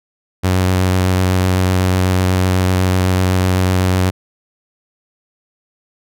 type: tone with vibrato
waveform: sawtooth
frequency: 92.5 Hz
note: F#2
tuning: in tune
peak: -8 dBFS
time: 0.43-4.11 s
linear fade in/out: 20 ms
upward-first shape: sine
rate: 8 Hz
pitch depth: 15 cents each way
effects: none